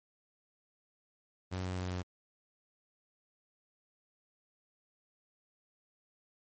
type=tone with pitch steps; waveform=sawtooth; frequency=92.5 / 91.91 / 91.33 / 90.75 Hz; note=F#2 / F#2 / F#2 / F#2; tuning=0 / -11 / -22 / -33 cents; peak=-31 dBFS; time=1.51-2.03 s; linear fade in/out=20 ms; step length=130 ms; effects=MP3 32 kbps